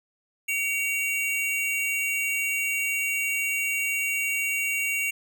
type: tone pair together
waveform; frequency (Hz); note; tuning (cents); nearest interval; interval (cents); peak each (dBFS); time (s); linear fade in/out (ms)
square; 2257 / 2753; C#7 / F7; +31 / -25; minor third; 344; -28; 0.48-5.11; 10
effects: none